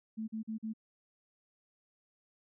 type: tone bursts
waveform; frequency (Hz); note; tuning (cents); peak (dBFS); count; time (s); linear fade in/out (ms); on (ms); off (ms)
sine; 220; A3; 0; -35; 4; 0.17-0.736; 20; 110; 42
effects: none